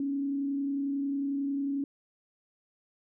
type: tone with frequency modulation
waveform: sine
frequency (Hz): 278.5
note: C#4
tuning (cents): +8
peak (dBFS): -28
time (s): 0-1.84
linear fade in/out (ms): 2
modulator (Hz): 31.1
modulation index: 0.28
effects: none